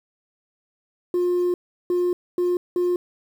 sine tone bursts at uneven times, 355.6 Hz, F4, 31 cents sharp, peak -16 dBFS, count 4, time 1.14-1.54 / 1.9-2.13 / 2.38-2.57 / 2.76-2.96 s, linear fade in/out 2 ms, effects tanh soft clip ceiling -17 dBFS + 8-bit

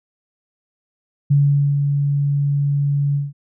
sine tone with ADSR envelope, 142.4 Hz, C#3, 47 cents sharp, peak -10 dBFS, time 1.3-3.33 s, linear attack 13 ms, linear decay 450 ms, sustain -5 dB, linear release 180 ms, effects none

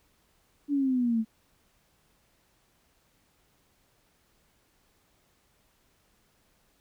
sine exponential sweep, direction down, 292.4 to 217.7 Hz, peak -23 dBFS, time 0.68-1.25 s, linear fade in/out 50 ms, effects pink hiss -68 dBFS RMS until 6.8 s

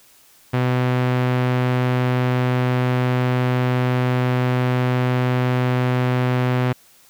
sawtooth tone with low-pass filter, 125.8 Hz, B2, 32 cents sharp, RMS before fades -19 dBFS, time 0.53-6.73 s, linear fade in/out 10 ms, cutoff 2600 Hz, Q 0.94, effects white hiss -52 dBFS RMS until 7.09 s

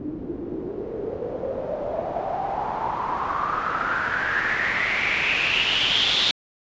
white noise with low-pass filter sweep, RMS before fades -25 dBFS, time 0-6.31 s, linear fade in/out 0 ms, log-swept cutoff 290 to 3700 Hz, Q 6.1, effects resampled to 16000 Hz

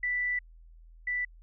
sine tone pair in turn, 1975.5 / 1975.5 Hz, B6 / B6, 0 / 0 cents, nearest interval unison, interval 0 cents, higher neither, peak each -27 / -28 dBFS, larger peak first, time 0.03-0.39 / 1.07-1.25 s, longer first, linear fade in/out 5 ms, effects added 41 Hz sine -50 dBFS peak until 1.42 s

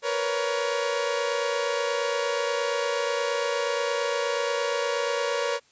sawtooth tone cluster, 470.9 / 499.4 / 561 Hz, A#4 / B4 / C#5, +18 / +19 / +21 cents, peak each -24 / -29 / -24 dBFS, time 0.02-5.6 s, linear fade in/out 50 ms, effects white hiss -61 dBFS RMS until 5.71 s + resampled to 16000 Hz

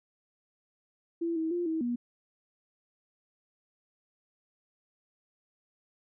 sine tone with pitch steps, 335.8 / 321.4 / 349.2 / 321.2 / 240.9 Hz, E4 / E4 / F4 / E4 / B3, +32 / -44 / 0 / -45 / -43 cents, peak -28 dBFS, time 1.21-1.96 s, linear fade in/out 10 ms, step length 150 ms, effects none

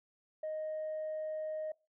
sine tone, 622.3 Hz, D#5, in tune, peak -34 dBFS, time 0.43-1.72 s, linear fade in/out 5 ms, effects noise-tail reverb RT60 0.3 s tail -24 dB re dry + tanh soft clip ceiling -33 dBFS

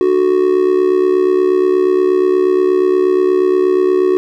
triangle tone with amplitude modulation, 370 Hz, F#4, in tune, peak -4 dBFS, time 0.01-4.17 s, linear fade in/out 0 ms, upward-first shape sine, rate 68.4 Hz, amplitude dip 75%, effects none

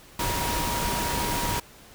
sine tone in noise, 952 Hz, A#5, 36 cents sharp, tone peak -30 dBFS, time 0.19-1.6 s, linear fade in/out 5 ms, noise pink, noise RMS -28 dBFS, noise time 0.19-1.6 s, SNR -5 dB, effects pink hiss -50 dBFS RMS until 1.94 s

